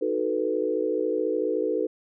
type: chord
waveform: sine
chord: B dominant seventh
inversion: first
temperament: equal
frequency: 311.1 / 370 / 440 / 493.9 Hz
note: D#4 / F#4 / A4 / B4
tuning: 0 / 0 / 0 / 0 cents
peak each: -30 / -30 / -27 / -28 dBFS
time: 0.01-1.87 s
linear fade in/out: 10 ms
effects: none